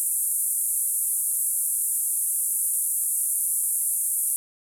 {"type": "band-pass noise", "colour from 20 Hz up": "pink", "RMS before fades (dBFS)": -25, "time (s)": [0, 4.36], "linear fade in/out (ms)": 0, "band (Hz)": [8900, 12000], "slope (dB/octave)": 48, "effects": []}